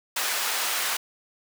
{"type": "high-pass noise", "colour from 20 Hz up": "pink", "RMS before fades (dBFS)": -27, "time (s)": [0.16, 0.97], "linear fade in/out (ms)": 5, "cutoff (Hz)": 1000, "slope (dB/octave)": 12, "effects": []}